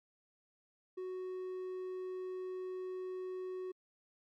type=tone; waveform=triangle; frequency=370.2 Hz; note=F#4; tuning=1 cent sharp; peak=-37 dBFS; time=0.97-3.72 s; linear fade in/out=10 ms; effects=MP3 64 kbps